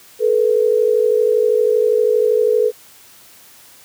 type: tone pair together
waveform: sine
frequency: 432.8 / 485.4 Hz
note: A4 / B4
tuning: -29 / -30 cents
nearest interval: major second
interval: 199 cents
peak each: -14 / -15 dBFS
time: 0.19-2.72 s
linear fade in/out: 50 ms
effects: white hiss -45 dBFS RMS until 3.84 s + high-pass 60 Hz 12 dB/octave